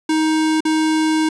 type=tone with dropouts; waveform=square; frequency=314 Hz; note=D#4; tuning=16 cents sharp; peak=-15 dBFS; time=0.09-1.29 s; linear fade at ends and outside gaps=5 ms; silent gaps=0.606-0.651 s; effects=resampled to 22050 Hz + 8-bit